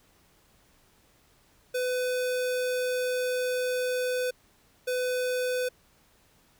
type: tone bursts at uneven times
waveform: square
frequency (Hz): 502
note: B4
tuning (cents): +28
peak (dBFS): -27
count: 2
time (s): 1.74-4.31 / 4.87-5.69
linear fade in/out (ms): 10
effects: pink hiss -63 dBFS RMS until 6.59 s